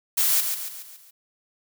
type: noise with echo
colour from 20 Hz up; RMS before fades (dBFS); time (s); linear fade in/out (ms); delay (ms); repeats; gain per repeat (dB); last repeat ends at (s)
blue; -21; 0.17-0.41; 10; 140; 5; -6; 1.11
effects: none